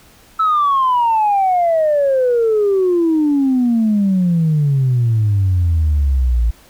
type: exponential sweep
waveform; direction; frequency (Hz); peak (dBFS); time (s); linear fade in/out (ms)
sine; down; 1318.5 to 55.3; -10; 0.39-6.51; 10
effects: tanh soft clip ceiling -8 dBFS + pink hiss -47 dBFS RMS until 6.69 s